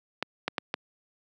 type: clicks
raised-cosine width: 0.3 ms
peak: -11 dBFS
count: 4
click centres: 0.226 / 0.48 / 0.582 / 0.741 s
effects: high-pass 200 Hz 12 dB/octave